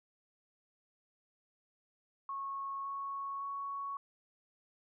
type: tone with pitch steps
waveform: sine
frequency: 1098 / 1105.6 / 1113.3 Hz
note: C#6 / C#6 / C#6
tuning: -17 / -5 / +7 cents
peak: -37 dBFS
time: 2.29-3.97 s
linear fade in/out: 2 ms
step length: 560 ms
effects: none